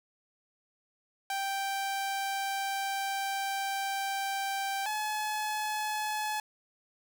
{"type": "tone pair in turn", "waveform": "sawtooth", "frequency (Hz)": [784, 853.2], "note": ["G5", "G#5"], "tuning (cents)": [0, 46], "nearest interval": "minor second", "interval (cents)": 146, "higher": "second", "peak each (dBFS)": -27, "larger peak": "neither", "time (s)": [[1.3, 4.86], [4.86, 6.4]], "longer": "first", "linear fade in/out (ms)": 2, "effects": []}